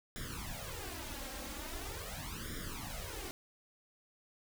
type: noise with flanger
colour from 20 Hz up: pink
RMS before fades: -43 dBFS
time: 0.16-3.31 s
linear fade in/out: 0 ms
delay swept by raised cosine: 0.56 to 3.76 ms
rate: 0.42 Hz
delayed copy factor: +0.95
effects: none